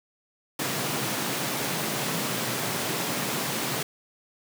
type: high-pass noise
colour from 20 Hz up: pink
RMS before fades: -29 dBFS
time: 0.59-3.83 s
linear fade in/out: 5 ms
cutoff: 120 Hz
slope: 48 dB/octave
effects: none